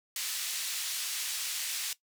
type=band-pass noise; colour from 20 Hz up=pink; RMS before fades=-35 dBFS; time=0.16-1.93 s; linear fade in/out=2 ms; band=3100 to 14000 Hz; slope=12 dB/octave; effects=noise-tail reverb RT60 0.1 s tail -17 dB re dry